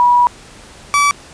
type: tone pair in turn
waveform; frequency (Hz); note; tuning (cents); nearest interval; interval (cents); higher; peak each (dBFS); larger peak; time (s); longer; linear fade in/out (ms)
sine / 30% pulse; 972 / 1150.2; B5 / D6; -28 / -36; minor third; 292; second; -7; neither; 0-0.27 / 0.94-1.11; first; 0
effects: pink hiss -39 dBFS RMS until 1.33 s + resampled to 22050 Hz